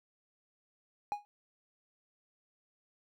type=tone with exponential decay; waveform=triangle; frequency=825 Hz; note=G#5; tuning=12 cents flat; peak=-26 dBFS; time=1.12-1.25 s; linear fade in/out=0 ms; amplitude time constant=28 ms; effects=none